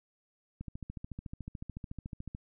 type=click train; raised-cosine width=5 ms; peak=-28 dBFS; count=25; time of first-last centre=0.61-2.349 s; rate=13.8 Hz; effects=none